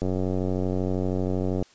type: click train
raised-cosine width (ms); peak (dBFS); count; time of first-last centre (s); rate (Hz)
2; -14; 150; 0.02-1.626; 92.8
effects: white hiss -56 dBFS RMS until 1.74 s + resampled to 16000 Hz